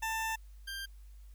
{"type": "tone pair in turn", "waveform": "20% pulse", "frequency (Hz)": [890, 1585.8], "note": ["A5", "G6"], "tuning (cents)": [20, 20], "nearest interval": "minor seventh", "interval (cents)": 1000, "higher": "second", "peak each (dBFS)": [-28, -34], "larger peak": "first", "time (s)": [[0.02, 0.36], [0.67, 0.86]], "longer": "first", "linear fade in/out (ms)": 10, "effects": ["added 50 Hz sine -49 dBFS peak until 1.34 s", "white hiss -70 dBFS RMS until 1.34 s"]}